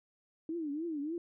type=tone with vibrato; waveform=sine; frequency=311.1 Hz; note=D#4; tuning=in tune; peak=-34 dBFS; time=0.49-1.18 s; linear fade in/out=2 ms; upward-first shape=triangle; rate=3.4 Hz; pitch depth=200 cents each way; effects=none